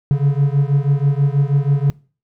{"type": "beating tone pair", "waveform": "triangle", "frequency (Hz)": [138.59, 144.79], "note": ["C#3", "D3"], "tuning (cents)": [0, -24], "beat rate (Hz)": 6.2, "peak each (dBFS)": [-13, -14], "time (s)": [0.11, 1.9], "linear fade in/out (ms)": 0, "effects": ["noise-tail reverb RT60 0.4 s tail -24 dB re dry"]}